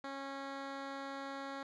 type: tone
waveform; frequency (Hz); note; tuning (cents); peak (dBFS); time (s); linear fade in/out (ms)
10% pulse; 274.3; C#4; -18; -33; 0.04-1.63; 2
effects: low-pass 4000 Hz 12 dB/octave